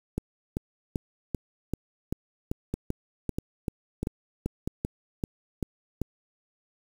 two click trains, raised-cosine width 3 ms, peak -16 / -15 dBFS, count 4 / 16, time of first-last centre 2.74-4.675 / 0.18-6.017 s, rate 1.55 / 2.57 Hz, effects 7-bit

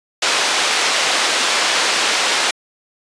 white band-pass noise, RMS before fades -17 dBFS, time 0.22-2.51 s, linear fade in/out 5 ms, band 430 to 4500 Hz, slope 12 dB/octave, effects resampled to 22050 Hz

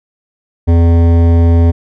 triangle tone with hard clipping, 84.3 Hz, E2, 39 cents sharp, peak -7 dBFS, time 0.67-1.72 s, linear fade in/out 20 ms, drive 18 dB, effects none

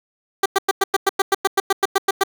15% pulse tone bursts, 390 Hz, G4, 9 cents flat, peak -7 dBFS, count 15, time 0.43-2.236 s, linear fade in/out 5 ms, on 28 ms, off 99 ms, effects none

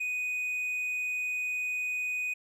triangle tone, 2489 Hz, D#7, in tune, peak -28 dBFS, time 0-2.34 s, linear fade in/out 10 ms, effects none

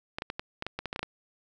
clicks, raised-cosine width 0.3 ms, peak -17 dBFS, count 12, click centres 0.185 / 0.221 / 0.301 / 0.395 / 0.624 / 0.666 / 0.79 / 0.857 / 0.929 / 0.961 / 0.993 / 1.03 s, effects none

